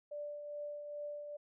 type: tone with tremolo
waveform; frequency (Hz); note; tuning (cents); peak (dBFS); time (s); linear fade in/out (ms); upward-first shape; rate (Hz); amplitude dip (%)
sine; 587.3; D5; 0; -39; 0.11-1.37; 10; triangle; 2.4; 45
effects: none